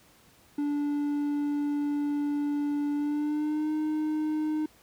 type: tone with pitch glide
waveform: triangle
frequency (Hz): 290.7 to 307.6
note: D4 to D#4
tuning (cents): -18 to -20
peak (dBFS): -24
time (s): 0.58-4.66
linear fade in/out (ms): 5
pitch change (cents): +98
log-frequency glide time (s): 2.94-3.72
effects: pink hiss -59 dBFS RMS until 4.82 s + high-pass 60 Hz 12 dB/octave